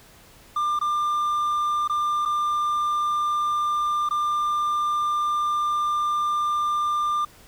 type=tone with dropouts; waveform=triangle; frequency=1195 Hz; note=D6; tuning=30 cents sharp; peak=-19 dBFS; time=0.56-7.25 s; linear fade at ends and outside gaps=5 ms; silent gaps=0.791-0.812 / 1.877-1.896 / 2.253-2.257 / 4.09-4.108 s; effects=pink hiss -51 dBFS RMS until 7.47 s